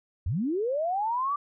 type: linear sweep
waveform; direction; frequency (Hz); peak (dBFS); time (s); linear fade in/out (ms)
sine; up; 67 to 1181; -25; 0.26-1.36; 5
effects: none